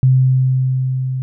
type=tone with level ramp; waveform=sine; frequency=130 Hz; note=C3; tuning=11 cents flat; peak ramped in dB=-7 to -18 dBFS; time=0.03-1.22 s; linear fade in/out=0 ms; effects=none